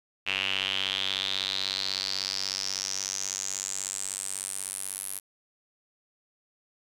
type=tone with band-pass filter sweep; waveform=sawtooth; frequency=96.3 Hz; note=G2; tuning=30 cents flat; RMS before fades=-32 dBFS; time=0.26-5.2 s; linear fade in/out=20 ms; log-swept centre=2700 to 11000 Hz; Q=6.1; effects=none